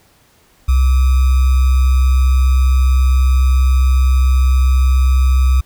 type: tone with sample-and-hold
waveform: sine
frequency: 64.8 Hz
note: C2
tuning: 16 cents flat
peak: -8 dBFS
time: 0.68-5.61 s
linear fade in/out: 10 ms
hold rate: 1225 Hz
effects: pink hiss -52 dBFS RMS until 5.65 s